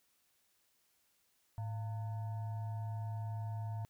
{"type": "tone with frequency modulation", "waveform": "sine", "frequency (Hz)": 107.8, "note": "A2", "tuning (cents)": -35, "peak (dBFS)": -37, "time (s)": [1.58, 3.85], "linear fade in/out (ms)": 0, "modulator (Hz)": 800, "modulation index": 0.35, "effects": ["white hiss -75 dBFS RMS until 3.89 s"]}